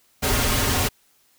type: noise with comb filter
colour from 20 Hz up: pink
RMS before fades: -21 dBFS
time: 0.22-0.89 s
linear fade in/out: 20 ms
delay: 6 ms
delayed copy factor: -0.8
effects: white hiss -61 dBFS RMS until 1.38 s